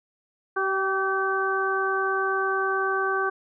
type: harmonic tone with a mistuned harmonic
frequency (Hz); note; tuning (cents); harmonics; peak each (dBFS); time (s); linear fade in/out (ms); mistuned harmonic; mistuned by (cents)
384.4; G4; -34; 1 / 2 / 3 / 4; -27 / -31 / -27 / -27; 0.56-3.3; 10; 2; +18
effects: none